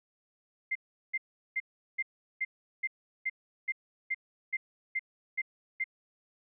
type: tone bursts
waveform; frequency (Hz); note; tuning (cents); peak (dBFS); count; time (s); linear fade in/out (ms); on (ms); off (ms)
sine; 2094; C7; +1; -28; 13; 0.71-5.842; 10; 44; 380
effects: none